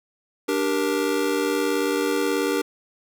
square chord, G minor, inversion second, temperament just, 294 / 392 / 470.4 Hz, D4 / G4 / Bb4, +2 / 0 / +16 cents, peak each -26 dBFS, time 0.48-2.62 s, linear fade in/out 10 ms, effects none

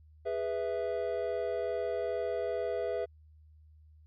triangle chord, E major, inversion first, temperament just, 412 / 494.4 / 659.3 Hz, G#4 / B4 / E5, -14 / +2 / 0 cents, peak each -34 / -33 / -33 dBFS, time 0.25-3.06 s, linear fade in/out 20 ms, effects added 77 Hz sine -55 dBFS peak until 4.06 s + resampled to 11025 Hz

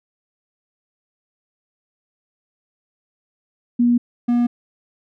sine / triangle tone pair in turn, 240.4 / 240.4 Hz, B3 / B3, -46 / -46 cents, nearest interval unison, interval 0 cents, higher neither, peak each -12 dBFS, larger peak neither, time 3.79-3.98 / 4.28-4.47 s, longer neither, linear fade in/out 10 ms, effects none

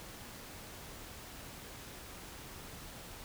silence, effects pink hiss -49 dBFS RMS until 3.24 s

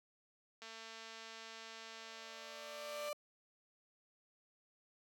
click train, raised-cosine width 0.2 ms, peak -34 dBFS, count 556, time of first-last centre 0.62-3.087 s, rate 225 Hz
35% pulse tone with exponential growth, 591 Hz, D5, 11 cents sharp, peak -37 dBFS, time 1.56-3.13 s, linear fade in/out 2 ms, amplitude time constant 340 ms
effects high-pass 300 Hz 12 dB/octave

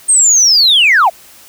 sine linear sweep, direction down, 8630 to 610 Hz, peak -4 dBFS, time 0.08-1.1 s, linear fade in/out 20 ms, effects tanh soft clip ceiling -2 dBFS + white hiss -40 dBFS RMS until 1.48 s

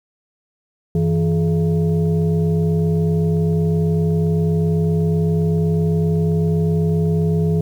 sine tone with frequency modulation, 163.4 Hz, E3, 15 cents flat, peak -14 dBFS, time 0.95-7.61 s, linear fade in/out 2 ms, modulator 259 Hz, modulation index 0.81, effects 8-bit

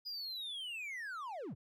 triangle linear sweep, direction down, 4978 to 79.1 Hz, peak -39 dBFS, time 0.05-1.55 s, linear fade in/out 20 ms, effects none

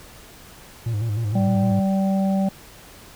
triangle tone with vibrato, 109.5 Hz, A2, 8 cents flat, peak -19 dBFS, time 0.86-1.8 s, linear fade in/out 5 ms, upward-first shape square, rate 6.5 Hz, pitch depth 96 cents each way
harmonic tone, 193.4 Hz, G3, 23 cents flat, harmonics 1 / 3 / 4, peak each -18 / -28 / -30 dBFS, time 1.35-2.49 s, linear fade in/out 5 ms
effects pink hiss -45 dBFS RMS until 3.15 s

